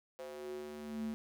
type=tone with high-pass filter sweep; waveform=square; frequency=74.4 Hz; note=D2; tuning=23 cents sharp; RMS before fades=-43 dBFS; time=0.19-1.14 s; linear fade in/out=0 ms; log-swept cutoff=510 to 200 Hz; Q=5.6; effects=none